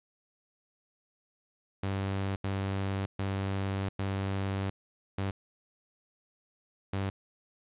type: tone bursts at uneven times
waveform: sawtooth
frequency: 97.4 Hz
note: G2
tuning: 11 cents flat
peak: -26 dBFS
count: 6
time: 1.83-2.36 / 2.44-3.06 / 3.19-3.89 / 3.99-4.7 / 5.18-5.31 / 6.93-7.1 s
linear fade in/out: 5 ms
effects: resampled to 8000 Hz + 11-bit